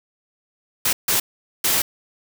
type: noise bursts at uneven times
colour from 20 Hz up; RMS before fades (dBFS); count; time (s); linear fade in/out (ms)
white; -19; 3; 0.85-0.93 / 1.08-1.2 / 1.64-1.82; 5
effects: none